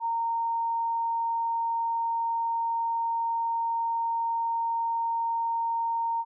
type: tone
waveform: sine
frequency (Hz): 922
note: A#5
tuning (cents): -19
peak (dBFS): -25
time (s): 0-6.25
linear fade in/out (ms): 50
effects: none